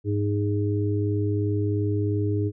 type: harmonic tone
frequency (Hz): 102.9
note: G#2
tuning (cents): -16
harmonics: 1 / 3 / 4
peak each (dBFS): -23 / -28 / -29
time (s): 0.04-2.52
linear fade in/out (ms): 50
effects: none